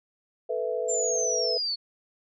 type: chord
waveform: sine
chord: A suspended second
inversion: none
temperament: equal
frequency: 440 / 493.9 / 659.3 Hz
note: A4 / B4 / E5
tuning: 0 / 0 / 0 cents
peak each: -31 / -29 / -32 dBFS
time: 0.49-1.58 s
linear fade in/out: 10 ms
type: linear sweep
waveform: sine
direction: down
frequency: 7380 to 4350 Hz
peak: -26 dBFS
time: 0.88-1.76 s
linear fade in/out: 20 ms
effects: none